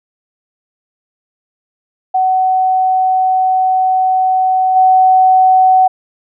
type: tone with level steps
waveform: sine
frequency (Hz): 750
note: F#5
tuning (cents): +23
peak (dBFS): -9 / -5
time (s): 2.14-5.88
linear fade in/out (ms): 10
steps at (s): 4.75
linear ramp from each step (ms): 20
effects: none

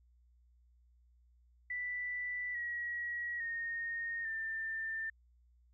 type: tone with pitch steps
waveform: sine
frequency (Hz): 1975.5 / 1911.5 / 1849.6 / 1789.7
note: B6 / A#6 / A#6 / A6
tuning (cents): 0 / +43 / -14 / +29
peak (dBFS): -36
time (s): 1.7-5.1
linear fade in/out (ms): 5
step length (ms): 850
effects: added 60 Hz sine -64 dBFS peak until 5.73 s

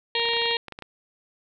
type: harmonic tone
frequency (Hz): 466.2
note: A#4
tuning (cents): 0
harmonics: 1 / 2 / 4 / 5 / 6 / 7 / 8 / 9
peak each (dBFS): -29 / -31 / -31 / -33 / -30 / -29 / -31 / -31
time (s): 0.15-0.57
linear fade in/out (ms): 2
type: clicks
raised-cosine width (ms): 0.3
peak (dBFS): -21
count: 12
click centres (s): 0.197 / 0.255 / 0.288 / 0.335 / 0.367 / 0.418 / 0.457 / 0.511 / 0.683 / 0.723 / 0.789 / 0.823
effects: none

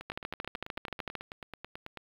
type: two click trains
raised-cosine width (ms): 0.3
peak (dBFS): -24 / -18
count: 19 / 15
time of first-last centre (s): 0.01-1.973 / 0.1-1.153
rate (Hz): 9.17 / 13.3
effects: low-pass 4000 Hz 12 dB/octave + 8-bit

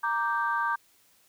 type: chord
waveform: sine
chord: G minor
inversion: first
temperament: equal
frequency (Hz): 932.3 / 1174.7 / 1568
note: Bb5 / D6 / G6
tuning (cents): 0 / 0 / 0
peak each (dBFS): -29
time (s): 0.03-0.76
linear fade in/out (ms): 10
effects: tanh soft clip ceiling -15 dBFS + white hiss -63 dBFS RMS until 1.28 s

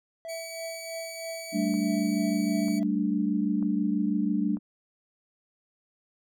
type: tone with tremolo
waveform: triangle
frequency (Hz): 660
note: E5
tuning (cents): +2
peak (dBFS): -31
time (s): 0.25-2.83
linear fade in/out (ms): 0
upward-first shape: triangle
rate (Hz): 3.1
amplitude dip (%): 70
type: tone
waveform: 15% pulse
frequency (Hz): 2273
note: C#7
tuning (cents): +43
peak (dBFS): -32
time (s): 0.28-2.8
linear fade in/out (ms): 20
type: chord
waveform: sine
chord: G suspended second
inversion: none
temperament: equal with one note detuned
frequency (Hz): 193.86 / 220 / 293.7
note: G3 / A3 / D4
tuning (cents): -19 / 0 / 0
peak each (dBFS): -28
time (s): 1.52-4.59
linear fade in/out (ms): 50
type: click train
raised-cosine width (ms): 1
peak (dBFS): -32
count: 4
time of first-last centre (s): 1.74-4.57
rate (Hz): 1.06
effects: none

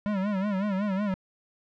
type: tone with vibrato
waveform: square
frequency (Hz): 198.7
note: G3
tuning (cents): +24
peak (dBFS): -26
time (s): 0.06-1.14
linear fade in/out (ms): 0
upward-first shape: sine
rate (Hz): 5.4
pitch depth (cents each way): 110
effects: low-pass 2000 Hz 12 dB/octave

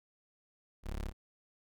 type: tone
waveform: 25% pulse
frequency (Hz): 35.13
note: C#1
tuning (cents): +24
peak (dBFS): -33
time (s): 0.83-1.13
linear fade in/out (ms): 50
effects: none

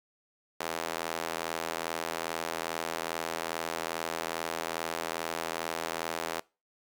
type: tone with high-pass filter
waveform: sawtooth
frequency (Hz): 82.41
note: E2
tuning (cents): 0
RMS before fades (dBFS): -35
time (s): 0.6-6.4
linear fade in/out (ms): 5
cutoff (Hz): 580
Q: 0.96
effects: noise-tail reverb RT60 0.3 s tail -24 dB re dry + Opus 48 kbps

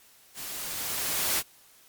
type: noise with level ramp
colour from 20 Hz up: white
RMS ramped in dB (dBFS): -39 to -25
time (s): 0.34-1.43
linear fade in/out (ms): 50
effects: white hiss -57 dBFS RMS until 1.88 s + MP3 96 kbps

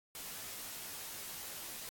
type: noise with comb filter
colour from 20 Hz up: white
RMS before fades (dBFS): -45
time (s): 0.15-1.89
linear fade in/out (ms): 0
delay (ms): 16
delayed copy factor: -0.9
effects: AAC 64 kbps

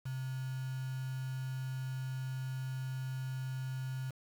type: tone with quantisation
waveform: sine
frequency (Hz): 130.81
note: C3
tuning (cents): 0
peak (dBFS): -36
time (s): 0.05-4.11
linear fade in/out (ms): 10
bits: 8
effects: none

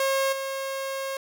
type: tone with level steps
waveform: sawtooth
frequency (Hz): 540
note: C#5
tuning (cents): -45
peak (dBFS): -18 / -25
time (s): 0-1.17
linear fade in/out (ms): 2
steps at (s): 0.32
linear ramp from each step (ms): 10
effects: none

